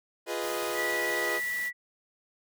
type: chord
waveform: sawtooth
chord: F half-diminished seventh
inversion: none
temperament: equal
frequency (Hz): 349.2 / 415.3 / 493.9 / 622.3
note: F4 / Ab4 / Cb5 / Eb5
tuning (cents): 0 / 0 / 0 / 0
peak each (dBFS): -32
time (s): 0.26-1.41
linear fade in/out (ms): 50
type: noise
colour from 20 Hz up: white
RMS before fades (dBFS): -42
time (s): 0.4-1.71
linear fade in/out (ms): 50
type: tone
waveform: sine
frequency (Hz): 1955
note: B6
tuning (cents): -18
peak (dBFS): -29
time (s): 0.74-1.73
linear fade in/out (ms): 50
effects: none